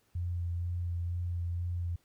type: tone with vibrato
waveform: sine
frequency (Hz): 87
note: F2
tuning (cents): -6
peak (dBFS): -31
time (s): 0.15-1.96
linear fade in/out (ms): 5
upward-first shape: sine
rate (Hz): 2.1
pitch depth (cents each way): 17
effects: pink hiss -71 dBFS RMS until 2.04 s